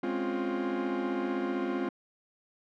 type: chord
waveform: 40% pulse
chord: Db major seventh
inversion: second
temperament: equal with one note detuned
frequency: 207.7 / 261.6 / 277.2 / 351.3 Hz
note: Ab3 / C4 / Db4 / F4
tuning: 0 / 0 / 0 / +10 cents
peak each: -37 / -33 / -37 / -32 dBFS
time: 0.03-1.89 s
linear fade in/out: 5 ms
effects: low-pass 2000 Hz 12 dB/octave